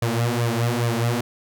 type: tone with flanger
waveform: sawtooth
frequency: 118 Hz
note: A#2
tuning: 22 cents sharp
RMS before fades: -22 dBFS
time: 0.02-1.21 s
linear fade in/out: 5 ms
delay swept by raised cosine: 1.7 to 7 ms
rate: 2.4 Hz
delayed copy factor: +0.85
effects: none